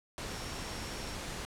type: tone in noise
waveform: sine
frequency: 5500 Hz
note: F8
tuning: 27 cents flat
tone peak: -50 dBFS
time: 0.29-1.15 s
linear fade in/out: 0 ms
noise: pink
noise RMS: -40 dBFS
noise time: 0.18-1.45 s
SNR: -13 dB
effects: low-pass 9000 Hz 12 dB/octave